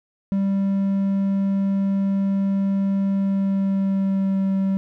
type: tone with pitch glide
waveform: triangle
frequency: 196 to 193.19 Hz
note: G3 to G3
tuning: 0 to -25 cents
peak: -16 dBFS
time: 0.32-4.77 s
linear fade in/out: 0 ms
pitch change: -25 cents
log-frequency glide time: 3.14-4.46 s
effects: none